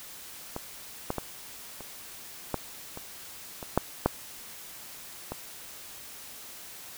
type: clicks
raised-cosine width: 1 ms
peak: -19 / -14 / -16 / -27 / -13 / -24 / -23 / -7 / -7 / -19 dBFS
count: 10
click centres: 0.564 / 1.104 / 1.183 / 1.807 / 2.543 / 2.974 / 3.628 / 3.776 / 4.06 / 5.32 s
effects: white hiss -45 dBFS RMS until 6.97 s